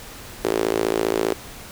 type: tone with high-pass filter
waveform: sawtooth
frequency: 55 Hz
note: A1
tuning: in tune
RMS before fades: -22 dBFS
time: 0.44-1.34 s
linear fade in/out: 0 ms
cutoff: 390 Hz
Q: 3.8
effects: pink hiss -39 dBFS RMS until 1.71 s